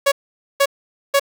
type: tone bursts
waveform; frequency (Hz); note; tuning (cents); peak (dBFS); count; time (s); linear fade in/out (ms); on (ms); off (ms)
sawtooth; 558; C#5; +11; -8; 3; 0.06-1.197; 10; 59; 480
effects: none